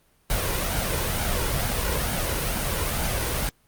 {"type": "noise with flanger", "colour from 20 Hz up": "pink", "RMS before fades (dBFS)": -25, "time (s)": [0.3, 3.49], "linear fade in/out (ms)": 0, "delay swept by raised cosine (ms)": [1.3, 2.09], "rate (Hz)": 2.2, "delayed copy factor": 0.5, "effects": ["pink hiss -63 dBFS RMS until 3.67 s", "Opus 32 kbps"]}